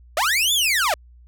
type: linear two-way sweep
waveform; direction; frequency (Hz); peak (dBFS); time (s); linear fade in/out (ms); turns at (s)
sawtooth; up then down; 555 to 3565 to 555; -14; 0.17-0.94; 2; 0.53
effects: added 60 Hz sine -45 dBFS peak until 1.27 s